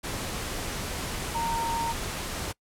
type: tone in noise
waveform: sine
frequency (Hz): 923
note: A#5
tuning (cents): -17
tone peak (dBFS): -27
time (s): 1.34-1.93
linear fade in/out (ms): 20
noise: pink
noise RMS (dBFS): -33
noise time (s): 0.03-2.53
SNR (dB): +3
effects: noise-tail reverb RT60 0.1 s tail -24 dB re dry + low-pass 12000 Hz 12 dB/octave